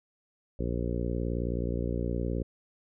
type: harmonic tone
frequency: 59.1 Hz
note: A#1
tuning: 24 cents sharp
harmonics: 1 / 2 / 3 / 4 / 5 / 6 / 7 / 8 / 9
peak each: -32 / -35 / -37 / -38 / -39 / -40 / -40 / -41 / -42 dBFS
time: 0.59-2.43 s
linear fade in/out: 5 ms
effects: none